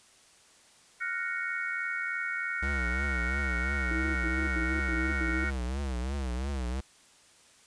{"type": "chord", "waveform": "sine", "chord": "Gb major seventh", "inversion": "third", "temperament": "equal", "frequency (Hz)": [1396.9, 1480, 1864.7, 2217], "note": ["F6", "Gb6", "Bb6", "Db7"], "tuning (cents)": [0, 0, 0, 0], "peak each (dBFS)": -36, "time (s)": [1, 5.51], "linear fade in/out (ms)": 20}
{"type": "tone with vibrato", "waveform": "square", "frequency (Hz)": 65.41, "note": "C2", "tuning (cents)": 0, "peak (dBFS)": -31, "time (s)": [2.62, 6.81], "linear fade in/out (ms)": 10, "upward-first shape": "triangle", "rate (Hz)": 2.9, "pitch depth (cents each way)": 170}
{"type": "tone bursts", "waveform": "sine", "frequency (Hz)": 321.8, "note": "E4", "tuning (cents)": -42, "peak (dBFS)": -33, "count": 5, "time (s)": [3.91, 5.446], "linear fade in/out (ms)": 5, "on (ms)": 240, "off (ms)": 84}
{"effects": ["white hiss -59 dBFS RMS until 7.66 s", "resampled to 22050 Hz"]}